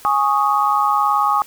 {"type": "chord", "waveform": "sine", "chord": "Ab suspended fourth", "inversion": "none", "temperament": "just", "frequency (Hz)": [830.6, 1107.5, 1245.9], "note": ["Ab5", "Db6", "Eb6"], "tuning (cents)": [0, -2, 2], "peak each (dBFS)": -18, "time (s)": [0.05, 1.42], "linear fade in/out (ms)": 0, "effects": ["white hiss -43 dBFS RMS until 1.46 s"]}